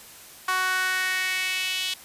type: tone with high-pass filter sweep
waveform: sawtooth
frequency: 371.7 Hz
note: F#4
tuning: 8 cents sharp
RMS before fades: -26 dBFS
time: 0.48-1.94 s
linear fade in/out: 5 ms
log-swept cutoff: 1200 to 3200 Hz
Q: 3.1
effects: white hiss -46 dBFS RMS until 2.04 s + resampled to 32000 Hz